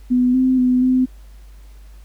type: tone with pitch steps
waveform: sine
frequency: 249.3 / 258.6 / 251.6 / 256.2 Hz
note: B3 / C4 / B3 / C4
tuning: +16 / -20 / +32 / -36 cents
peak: -12 dBFS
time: 0.1-1.06 s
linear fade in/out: 20 ms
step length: 240 ms
effects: added 50 Hz sine -38 dBFS peak until 2.04 s + pink hiss -55 dBFS RMS until 2.04 s